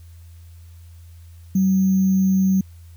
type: tone with sample-and-hold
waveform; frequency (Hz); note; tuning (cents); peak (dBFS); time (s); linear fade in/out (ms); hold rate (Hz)
sine; 190.1; F#3; +47; -14; 1.55-2.61; 5; 6300
effects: added 84 Hz sine -40 dBFS peak until 2.96 s + white hiss -58 dBFS RMS until 2.96 s